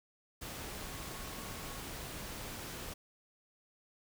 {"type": "tone in noise", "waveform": "sine", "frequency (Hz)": 1100, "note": "C#6", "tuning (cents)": -14, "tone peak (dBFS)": -55, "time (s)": [0.81, 1.79], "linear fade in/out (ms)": 10, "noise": "pink", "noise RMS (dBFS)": -44, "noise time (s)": [0.41, 2.94], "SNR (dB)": -14, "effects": []}